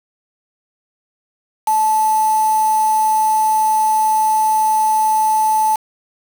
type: tone with quantisation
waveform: sine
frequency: 869 Hz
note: A5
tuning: 22 cents flat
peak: -12 dBFS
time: 1.67-5.76 s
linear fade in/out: 5 ms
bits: 4
effects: none